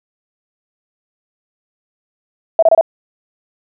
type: tone bursts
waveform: sine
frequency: 656 Hz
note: E5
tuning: 9 cents flat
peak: -5 dBFS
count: 4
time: 2.59-2.811 s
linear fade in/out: 2 ms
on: 35 ms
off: 27 ms
effects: none